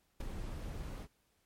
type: noise with ADSR envelope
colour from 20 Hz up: brown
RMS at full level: -34 dBFS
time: 0.2-1.08 s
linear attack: 8 ms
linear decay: 10 ms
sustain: -8 dB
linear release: 56 ms
effects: pink hiss -75 dBFS RMS until 1.45 s + MP3 64 kbps